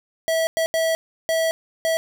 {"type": "tone bursts at uneven times", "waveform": "square", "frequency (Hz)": 651, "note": "E5", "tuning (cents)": -22, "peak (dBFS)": -19, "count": 5, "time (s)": [[0.28, 0.47], [0.57, 0.66], [0.74, 0.95], [1.29, 1.51], [1.85, 1.97]], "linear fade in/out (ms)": 0, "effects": []}